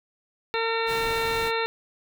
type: harmonic tone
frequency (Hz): 454.5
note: A#4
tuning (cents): -44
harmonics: 1 / 2 / 3 / 4 / 5 / 6 / 8 / 9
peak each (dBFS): -27 / -30 / -32 / -33 / -34 / -35 / -36 / -37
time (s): 0.54-1.66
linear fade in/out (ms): 0
type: noise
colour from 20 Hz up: pink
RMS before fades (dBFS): -36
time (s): 0.86-1.52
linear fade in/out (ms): 50
effects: none